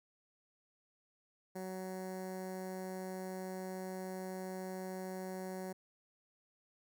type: tone with notch filter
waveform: 15% pulse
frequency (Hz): 186.8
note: F#3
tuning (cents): +17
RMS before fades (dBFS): -43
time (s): 1.55-5.73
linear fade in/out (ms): 10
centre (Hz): 3100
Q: 0.64
effects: none